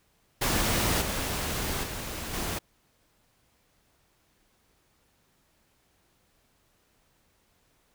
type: noise with level steps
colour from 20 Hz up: pink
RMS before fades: -26 / -31 / -36 / -32 dBFS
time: 0.41-2.59 s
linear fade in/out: 10 ms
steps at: 1.01 / 1.83 / 2.33 s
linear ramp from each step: 10 ms
effects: pink hiss -68 dBFS RMS until 7.94 s